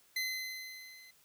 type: tone with level ramp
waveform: 25% pulse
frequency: 2047 Hz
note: C7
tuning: 38 cents flat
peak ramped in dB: -28 to -51 dBFS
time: 0.16-1.11 s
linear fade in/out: 5 ms
effects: white hiss -66 dBFS RMS until 1.24 s